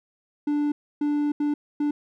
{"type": "tone bursts at uneven times", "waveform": "triangle", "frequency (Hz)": 293.7, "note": "D4", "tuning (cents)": 0, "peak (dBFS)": -19, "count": 4, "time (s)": [[0.47, 0.72], [1.01, 1.32], [1.4, 1.54], [1.8, 1.91]], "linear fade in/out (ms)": 5, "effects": []}